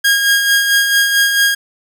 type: tone with tremolo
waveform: sawtooth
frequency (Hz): 1629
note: G#6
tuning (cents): -34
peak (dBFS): -5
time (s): 0.04-1.55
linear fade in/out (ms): 10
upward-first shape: sine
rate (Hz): 4.5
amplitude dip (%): 45
effects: none